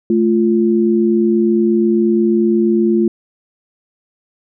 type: tone pair together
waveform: sine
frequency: 218.5 / 346.9 Hz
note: A3 / F4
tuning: -12 / -12 cents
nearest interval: minor sixth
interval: 800 cents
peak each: -13 dBFS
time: 0.1-3.08 s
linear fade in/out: 2 ms
effects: none